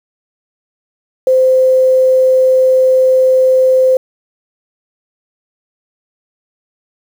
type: tone with quantisation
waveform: sine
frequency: 518 Hz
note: C5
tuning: 17 cents flat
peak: -6 dBFS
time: 1.27-3.97 s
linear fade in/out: 2 ms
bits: 6
effects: none